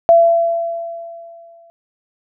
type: tone with exponential decay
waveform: sine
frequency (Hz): 674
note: E5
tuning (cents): +38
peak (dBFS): -4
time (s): 0.09-1.7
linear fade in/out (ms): 0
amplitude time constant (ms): 350
effects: none